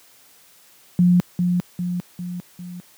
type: tone with echo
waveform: sine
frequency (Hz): 177.7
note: F3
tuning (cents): +30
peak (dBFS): -11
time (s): 0.99-1.2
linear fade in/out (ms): 0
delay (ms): 400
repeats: 4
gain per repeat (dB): -5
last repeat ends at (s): 2.8
effects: white hiss -52 dBFS RMS until 2.97 s + high-pass 100 Hz 12 dB/octave